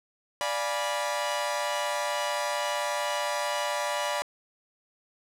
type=chord; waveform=sawtooth; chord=D diminished seventh; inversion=none; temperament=equal with one note detuned; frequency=587.3 / 698.5 / 830.6 / 978.1 Hz; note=D5 / F5 / Ab5 / Cb6; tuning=0 / 0 / 0 / -17 cents; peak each=-27 / -33 / -32 / -28 dBFS; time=0.41-4.22 s; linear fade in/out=0 ms; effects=low-pass 11000 Hz 12 dB/octave